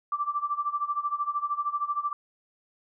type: tone with tremolo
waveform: sine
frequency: 1171 Hz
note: D6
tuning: 5 cents flat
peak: -23 dBFS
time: 0.12-2.13 s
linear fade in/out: 2 ms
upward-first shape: sine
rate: 13 Hz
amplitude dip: 85%
effects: none